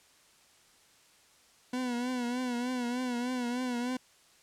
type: tone with vibrato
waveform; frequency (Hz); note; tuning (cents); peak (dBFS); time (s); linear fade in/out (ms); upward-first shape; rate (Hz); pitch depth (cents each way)
40% pulse; 246.9; B3; 0; -30; 1.73-3.97; 5; triangle; 3.3; 72
effects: white hiss -62 dBFS RMS until 4.42 s + low-pass 9000 Hz 12 dB/octave